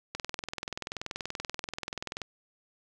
click train, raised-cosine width 0.2 ms, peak -17 dBFS, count 44, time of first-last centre 0.15-2.217 s, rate 20.8 Hz, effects none

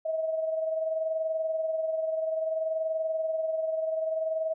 sine tone pair together, 638.7 / 659.3 Hz, D#5 / E5, +45 / 0 cents, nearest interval minor second, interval 55 cents, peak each -27 / -37 dBFS, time 0.05-4.54 s, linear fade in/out 10 ms, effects none

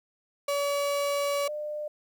35% pulse / sine tone pair in turn, 569 / 600.1 Hz, C#5 / D5, +45 / +37 cents, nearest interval minor second, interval 92 cents, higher second, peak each -24 / -31 dBFS, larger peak first, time 0.48-1.48 / 1.48-1.88 s, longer first, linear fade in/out 5 ms, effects 11-bit

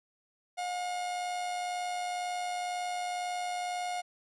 45% pulse tone with amplitude modulation, 717 Hz, F5, 45 cents sharp, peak -31 dBFS, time 0.57-4.02 s, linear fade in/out 20 ms, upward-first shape sine, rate 102 Hz, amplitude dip 35%, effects resampled to 24000 Hz

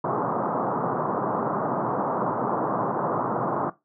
white band-pass noise, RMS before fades -26 dBFS, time 0.04-3.7 s, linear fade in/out 5 ms, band 120 to 1200 Hz, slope 48 dB/octave, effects noise-tail reverb RT60 0.2 s tail -17 dB re dry

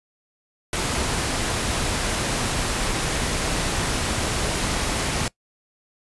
pink noise, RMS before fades -24 dBFS, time 0.73-5.28 s, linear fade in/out 2 ms, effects noise-tail reverb RT60 0.1 s tail -22 dB re dry + resampled to 24000 Hz

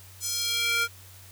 square tone with high-pass filter sweep, 466.2 Hz, A#4, in tune, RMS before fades -27 dBFS, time 0.2-0.88 s, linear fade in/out 50 ms, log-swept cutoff 7000 to 1500 Hz, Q 1.9, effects added 94 Hz sine -49 dBFS peak until 1.31 s + white hiss -51 dBFS RMS until 1.31 s

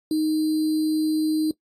sine tone with sample-and-hold, 311.1 Hz, D#4, in tune, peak -19 dBFS, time 0.11-1.51 s, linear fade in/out 2 ms, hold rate 4410 Hz, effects noise-tail reverb RT60 0.1 s tail -20 dB re dry + AAC 48 kbps

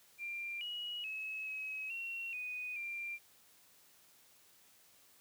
sine tone with pitch steps, 2380 / 2906 / 2578 / 2555 / 2731 / 2486 / 2377 Hz, D7 / F#7 / E7 / D#7 / F7 / D#7 / D7, +22 / -32 / -39 / +45 / -39 / -2 / +20 cents, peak -39 dBFS, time 0.18-3.19 s, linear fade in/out 50 ms, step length 430 ms, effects white hiss -65 dBFS RMS until 5.2 s + high-pass 60 Hz 12 dB/octave

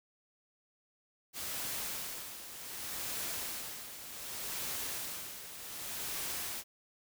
white noise with tremolo, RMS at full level -38 dBFS, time 1.33-6.64 s, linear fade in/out 50 ms, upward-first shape sine, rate 0.66 Hz, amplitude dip 65%, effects none

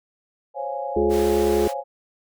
sine chord, Db major seventh, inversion third, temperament equal, 523.3 / 554.4 / 698.5 / 830.6 Hz, C5 / Db5 / F5 / Ab5, 0 / 0 / 0 / 0 cents, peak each -33 / -30 / -33 / -30 dBFS, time 0.54-1.84 s, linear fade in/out 50 ms
harmonic tone, 70.6 Hz, C#2, 32 cents sharp, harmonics 1 / 3 / 5 / 6, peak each -29 / -28 / -21 / -20 dBFS, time 0.96-1.68 s, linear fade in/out 5 ms
pink high-pass noise, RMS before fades -36 dBFS, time 1.09-1.74 s, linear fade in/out 50 ms, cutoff 740 Hz, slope 96 dB/octave
effects none

